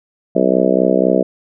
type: harmonic tone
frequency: 64 Hz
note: C2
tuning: 38 cents flat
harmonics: 3 / 4 / 5 / 6 / 7 / 8 / 9 / 10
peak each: -19 / -19 / -19 / -19 / -19 / -19 / -19 / -19 dBFS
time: 0.35-1.23 s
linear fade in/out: 10 ms
effects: none